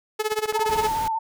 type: tone with tremolo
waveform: sawtooth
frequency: 430 Hz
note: A4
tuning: 40 cents flat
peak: -16 dBFS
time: 0.19-0.89 s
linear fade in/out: 10 ms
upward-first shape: sine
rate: 17 Hz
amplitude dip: 90%
type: click train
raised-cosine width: 0.5 ms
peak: -20 dBFS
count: 9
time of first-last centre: 0.32-0.868 s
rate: 14.6 Hz
type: tone with vibrato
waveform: sine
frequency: 888 Hz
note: A5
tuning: 16 cents sharp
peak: -22 dBFS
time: 0.55-1.19 s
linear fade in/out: 10 ms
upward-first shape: triangle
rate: 15 Hz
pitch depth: 46 cents each way
type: noise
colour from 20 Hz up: pink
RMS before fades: -34 dBFS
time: 0.69-1.08 s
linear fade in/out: 2 ms
effects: none